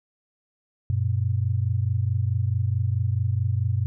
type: tone pair together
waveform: sine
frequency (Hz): 94.98 / 119.6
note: F#2 / A#2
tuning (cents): +46 / +45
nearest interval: major third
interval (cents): 399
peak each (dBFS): -23 / -24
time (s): 0.9-3.86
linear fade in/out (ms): 0
effects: none